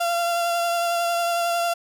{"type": "tone with vibrato", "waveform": "35% pulse", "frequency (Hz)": 687, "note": "F5", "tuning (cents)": -29, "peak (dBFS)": -19, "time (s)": [0, 1.74], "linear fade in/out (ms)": 10, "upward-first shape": "triangle", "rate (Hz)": 11, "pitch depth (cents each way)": 18, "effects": []}